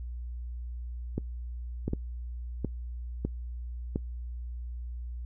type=clicks; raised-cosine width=3 ms; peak=-16 dBFS; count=6; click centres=1.18 / 1.88 / 1.934 / 2.647 / 3.25 / 3.959 s; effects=noise-tail reverb RT60 0.1 s tail -23 dB re dry + added 60 Hz sine -35 dBFS peak until 5.25 s